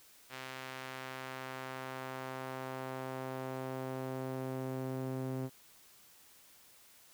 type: tone with band-pass filter sweep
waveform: sawtooth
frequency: 130.81 Hz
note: C3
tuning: in tune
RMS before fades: -41 dBFS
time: 0.29-5.5 s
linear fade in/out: 50 ms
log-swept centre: 2400 to 290 Hz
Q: 0.75
effects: white hiss -61 dBFS RMS until 7.13 s